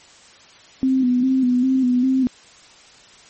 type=tone with vibrato; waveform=sine; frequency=255.3 Hz; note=C4; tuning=42 cents flat; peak=-14 dBFS; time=0.83-2.27 s; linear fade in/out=0 ms; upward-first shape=square; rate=2.5 Hz; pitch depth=49 cents each way; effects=white hiss -47 dBFS RMS until 3.29 s + MP3 32 kbps